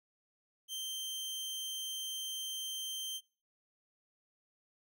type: tone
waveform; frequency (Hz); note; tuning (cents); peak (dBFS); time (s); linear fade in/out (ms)
sawtooth; 3136; G7; 0; -35; 0.68-3.21; 50
effects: noise-tail reverb RT60 0.4 s tail -24 dB re dry